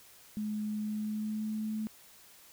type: tone with pitch glide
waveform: sine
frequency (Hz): 211.9 to 216.5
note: G#3 to A3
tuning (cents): +35 to -28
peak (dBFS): -32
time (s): 0.37-1.87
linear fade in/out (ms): 0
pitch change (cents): +37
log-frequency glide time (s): 0.8-1.64
effects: white hiss -57 dBFS RMS until 2.52 s